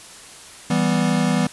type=chord; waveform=square; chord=E minor; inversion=none; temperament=equal; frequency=164.81 / 196 / 246.9 Hz; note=E3 / G3 / B3; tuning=0 / 0 / 0 cents; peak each=-22 dBFS; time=0.7-1.47 s; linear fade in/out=5 ms; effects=white hiss -41 dBFS RMS until 1.52 s + resampled to 24000 Hz